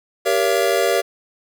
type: chord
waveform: square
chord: G diminished seventh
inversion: none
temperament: just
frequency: 392 / 470.4 / 564.5 / 677.4 Hz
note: G4 / Bb4 / Db5 / Fb5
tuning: 0 / +16 / +31 / +47 cents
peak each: -22 dBFS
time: 0.25-1.02 s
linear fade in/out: 20 ms
effects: none